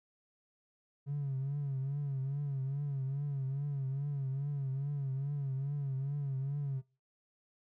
triangle tone with vibrato, 138.59 Hz, C#3, in tune, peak -29 dBFS, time 1.06-6.82 s, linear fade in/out 50 ms, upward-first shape triangle, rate 2.4 Hz, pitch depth 94 cents each way, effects noise-tail reverb RT60 0.3 s tail -22 dB re dry + tanh soft clip ceiling -30 dBFS

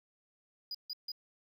triangle tone bursts, 4922 Hz, D#8, 20 cents flat, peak -36 dBFS, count 3, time 0.71-1.118 s, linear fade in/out 2 ms, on 36 ms, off 150 ms, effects none

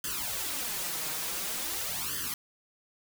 white noise with flanger, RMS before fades -34 dBFS, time 0.04-2.34 s, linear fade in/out 2 ms, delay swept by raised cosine 0.63 to 6.43 ms, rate 0.47 Hz, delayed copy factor +0.95, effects none

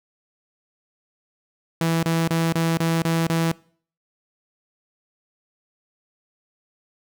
sawtooth tone bursts, 164.81 Hz, E3, in tune, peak -15 dBFS, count 7, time 1.81-3.518 s, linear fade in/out 2 ms, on 220 ms, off 28 ms, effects noise-tail reverb RT60 0.5 s tail -23 dB re dry

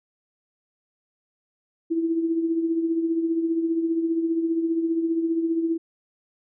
sine tone with tremolo, 329.6 Hz, E4, in tune, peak -18 dBFS, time 1.9-5.78 s, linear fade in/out 20 ms, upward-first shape triangle, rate 15 Hz, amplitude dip 60%, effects none

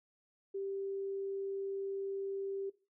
sine tone, 392 Hz, G4, in tune, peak -36 dBFS, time 0.54-2.7 s, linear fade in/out 10 ms, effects noise-tail reverb RT60 0.3 s tail -17 dB re dry

